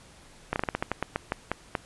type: slowing click train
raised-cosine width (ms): 0.5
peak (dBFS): -11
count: 13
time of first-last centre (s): 0.53-1.752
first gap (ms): 29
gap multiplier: 1.21
effects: pink hiss -53 dBFS RMS until 1.85 s + resampled to 24000 Hz